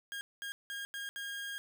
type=tone bursts at uneven times; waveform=30% pulse; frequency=1622 Hz; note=G#6; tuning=41 cents flat; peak=-36 dBFS; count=5; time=0.12-0.21 / 0.42-0.52 / 0.7-0.85 / 0.94-1.09 / 1.16-1.58 s; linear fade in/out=0 ms; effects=none